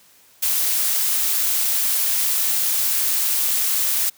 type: noise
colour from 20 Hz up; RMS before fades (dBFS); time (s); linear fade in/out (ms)
blue; -20; 0.42-4.1; 10
effects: white hiss -53 dBFS RMS until 4.17 s + high-pass 80 Hz 12 dB/octave